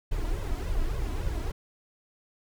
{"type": "noise with flanger", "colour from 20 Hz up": "brown", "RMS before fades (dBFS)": -29, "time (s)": [0.11, 1.52], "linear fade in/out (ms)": 10, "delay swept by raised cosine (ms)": [1.9, 3.1], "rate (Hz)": 3.5, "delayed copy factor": 0.8, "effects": []}